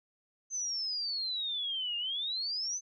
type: exponential two-way sweep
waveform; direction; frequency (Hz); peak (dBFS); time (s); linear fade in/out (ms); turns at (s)
sine; down then up; 6272 to 2800 to 6272; -32; 0.5-2.81; 50; 1.97
effects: none